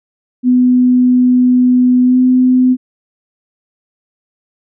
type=tone with pitch glide; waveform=sine; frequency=250 to 253.9 Hz; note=B3 to B3; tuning=+21 to +48 cents; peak=-6 dBFS; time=0.43-2.77 s; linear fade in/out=50 ms; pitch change=+27 cents; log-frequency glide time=2.03-2.18 s; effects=none